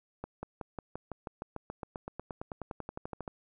accelerating click train, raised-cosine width 1 ms, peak -24 dBFS, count 26, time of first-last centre 0.24-3.278 s, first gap 190 ms, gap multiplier 0.96, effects none

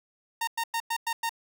sawtooth tone bursts, 920 Hz, A#5, 23 cents flat, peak -23 dBFS, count 6, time 0.41-1.294 s, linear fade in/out 5 ms, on 64 ms, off 100 ms, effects none

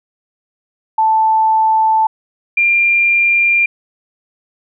sine tone pair in turn, 880 / 2390 Hz, A5 / D7, 0 / +30 cents, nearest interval octave + perfect fourth, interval 1730 cents, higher second, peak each -9 dBFS, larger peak neither, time 0.98-2.07 / 2.57-3.66 s, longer neither, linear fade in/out 5 ms, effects none

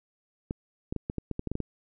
clicks, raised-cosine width 3 ms, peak -18 dBFS, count 11, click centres 0.509 / 0.925 / 0.963 / 1.099 / 1.183 / 1.313 / 1.394 / 1.473 / 1.516 / 1.554 / 1.603 s, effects none

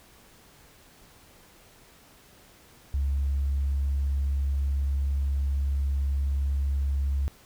sine tone, 69.3 Hz, C#2, in tune, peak -22 dBFS, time 2.94-7.28 s, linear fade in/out 0 ms, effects tanh soft clip ceiling -20 dBFS + pink hiss -55 dBFS RMS until 7.45 s

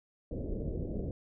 pink low-pass noise, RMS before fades -36 dBFS, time 0.31-1.11 s, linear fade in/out 2 ms, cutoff 560 Hz, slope 48 dB/octave, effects none

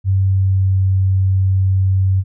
sine tone with pitch glide, 96.1 to 95.22 Hz, G2 to G2, -34 to -50 cents, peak -11 dBFS, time 0.04-2.24 s, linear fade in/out 50 ms, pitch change -16 cents, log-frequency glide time 0.17-0.79 s, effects none

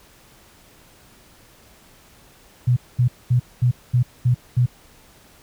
sine tone bursts, 123.47 Hz, B2, in tune, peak -13 dBFS, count 7, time 2.67-4.662 s, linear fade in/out 10 ms, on 96 ms, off 220 ms, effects pink hiss -51 dBFS RMS until 5.42 s

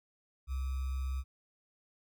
sine tone with sample-and-hold, 66 Hz, C2, 16 cents sharp, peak -32 dBFS, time 0.47-1.24 s, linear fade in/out 50 ms, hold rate 1225 Hz, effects none

